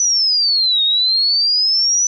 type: exponential two-way sweep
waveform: sine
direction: down then up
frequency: 6000 to 3700 to 6000 Hz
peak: -12 dBFS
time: 0-2.07 s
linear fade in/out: 2 ms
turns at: 0.83 s
effects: none